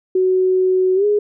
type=tone with pitch glide; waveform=sine; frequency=372.1 to 415.3 Hz; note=F#4 to G#4; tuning=+10 to 0 cents; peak=-12 dBFS; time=0.15-1.19 s; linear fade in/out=5 ms; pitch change=+190 cents; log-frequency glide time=0.95-1.05 s; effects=none